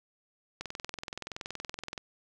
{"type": "click train", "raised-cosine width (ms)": 0.2, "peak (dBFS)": -20, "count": 30, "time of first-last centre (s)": [0.61, 1.978], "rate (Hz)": 21.2, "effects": []}